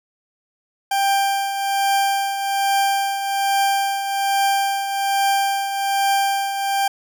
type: tone with tremolo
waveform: 40% pulse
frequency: 790 Hz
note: G5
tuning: 13 cents sharp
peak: -14 dBFS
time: 0.91-6.88 s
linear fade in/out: 5 ms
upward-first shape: triangle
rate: 1.2 Hz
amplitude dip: 60%
effects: none